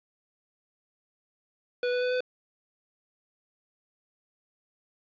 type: tone with pitch steps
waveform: square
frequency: 491.7 / 495.4 / 499.1 / 502.9 Hz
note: B4 / B4 / B4 / B4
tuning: -8 / +5 / +18 / +31 cents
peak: -26 dBFS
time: 1.83-2.206 s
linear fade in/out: 2 ms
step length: 94 ms
effects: resampled to 11025 Hz + 9-bit